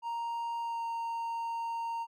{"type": "tone with pitch glide", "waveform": "triangle", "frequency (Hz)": [932.3, 923.7], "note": ["A#5", "A#5"], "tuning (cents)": [0, -16], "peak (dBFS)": -31, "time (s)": [0.02, 2.07], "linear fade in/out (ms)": 50, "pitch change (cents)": -16, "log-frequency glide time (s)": [0.6, 0.84], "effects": []}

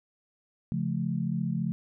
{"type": "chord", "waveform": "sine", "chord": "Db augmented", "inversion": "none", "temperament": "just", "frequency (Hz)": [138.59, 173.24, 216.5], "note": ["Db3", "F3", "A3"], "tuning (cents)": [0, -14, -28], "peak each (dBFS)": [-32, -30, -32], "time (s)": [0.72, 1.72], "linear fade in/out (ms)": 0, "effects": []}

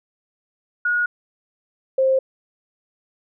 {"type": "tone pair in turn", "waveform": "sine", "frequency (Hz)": [1447, 528.4], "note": ["F#6", "C5"], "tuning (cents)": [-39, 17], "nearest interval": "octave + perfect fourth", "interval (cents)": 1744, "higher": "first", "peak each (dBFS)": [-17, -14], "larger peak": "second", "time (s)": [[0.85, 1.06], [1.98, 2.19]], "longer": "neither", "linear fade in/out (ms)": 5, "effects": []}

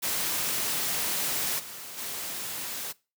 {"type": "noise with level steps", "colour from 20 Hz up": "white", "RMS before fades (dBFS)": [-29, -41, -35], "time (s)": [0.02, 2.93], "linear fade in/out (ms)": 20, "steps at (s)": [1.58, 1.97], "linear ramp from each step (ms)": 20, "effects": ["noise-tail reverb RT60 0.3 s tail -22 dB re dry", "high-pass 100 Hz 12 dB/octave"]}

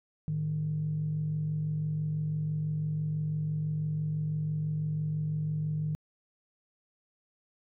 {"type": "tone pair together", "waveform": "sine", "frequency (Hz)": [107.58, 153.6], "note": ["A2", "D#3"], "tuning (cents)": [-39, -22], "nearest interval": "tritone", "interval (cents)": 617, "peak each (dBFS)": [-38, -28], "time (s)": [0.28, 5.95], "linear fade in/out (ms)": 0, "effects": ["tanh soft clip ceiling -23 dBFS"]}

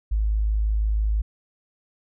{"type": "tone", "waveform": "sine", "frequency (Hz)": 53, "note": "G#1", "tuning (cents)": 36, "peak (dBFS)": -19, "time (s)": [0.11, 1.22], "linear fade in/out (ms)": 10, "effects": []}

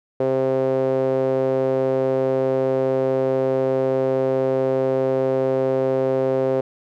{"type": "tone with band-pass filter", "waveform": "sawtooth", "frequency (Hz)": 132.1, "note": "C3", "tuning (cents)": 17, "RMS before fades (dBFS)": -20, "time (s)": [0.2, 6.61], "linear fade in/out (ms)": 5, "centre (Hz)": 480, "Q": 4.6, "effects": []}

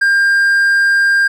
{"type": "tone", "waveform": "triangle", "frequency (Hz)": 1600, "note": "G6", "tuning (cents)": 35, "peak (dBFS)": -7, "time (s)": [0.01, 1.28], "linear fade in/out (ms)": 10, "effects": []}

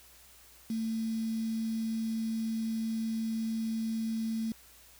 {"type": "tone with quantisation", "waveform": "sine", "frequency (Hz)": 223.6, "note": "A3", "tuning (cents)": 28, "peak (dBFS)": -30, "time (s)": [0.7, 4.52], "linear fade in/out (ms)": 2, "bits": 8, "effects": ["added 60 Hz sine -64 dBFS peak until 4.99 s", "white hiss -57 dBFS RMS until 4.99 s"]}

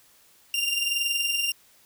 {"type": "tone pair together", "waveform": "sawtooth", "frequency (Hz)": [2773, 2794], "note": ["F7", "F7"], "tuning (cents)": [-13, 0], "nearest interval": "unison", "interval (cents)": 13, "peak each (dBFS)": [-26, -22], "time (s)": [0.54, 1.52], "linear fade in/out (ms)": 2, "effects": ["white hiss -58 dBFS RMS until 1.85 s"]}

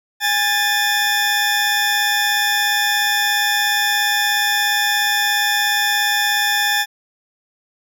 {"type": "tone pair together", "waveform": "20% pulse", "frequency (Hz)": [821.5, 1760], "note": ["G#5", "A6"], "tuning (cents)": [-19, 0], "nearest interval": "octave + minor second", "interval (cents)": 1319, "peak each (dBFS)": [-15, -12], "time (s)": [0.2, 6.86], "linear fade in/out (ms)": 50, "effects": []}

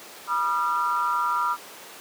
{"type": "tone cluster", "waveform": "sine", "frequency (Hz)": [971, 1208, 1368], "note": ["B5", "D6", "F6"], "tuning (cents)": [-30, 48, -36], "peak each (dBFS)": -26, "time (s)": [0.27, 1.57], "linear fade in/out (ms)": 50, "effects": ["pink hiss -42 dBFS RMS until 2 s", "high-pass 400 Hz 12 dB/octave"]}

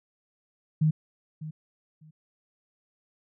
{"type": "tone with echo", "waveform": "sine", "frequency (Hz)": 155.56, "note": "D#3", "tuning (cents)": 0, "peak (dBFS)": -19, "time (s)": [0.81, 0.91], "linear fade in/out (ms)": 10, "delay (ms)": 600, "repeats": 2, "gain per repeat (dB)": -15, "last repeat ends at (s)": 2.11, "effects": []}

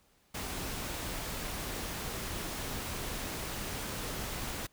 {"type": "noise", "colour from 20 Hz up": "pink", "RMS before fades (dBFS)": -38, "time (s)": [0.34, 4.67], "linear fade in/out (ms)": 10, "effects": ["pink hiss -68 dBFS RMS until 4.72 s"]}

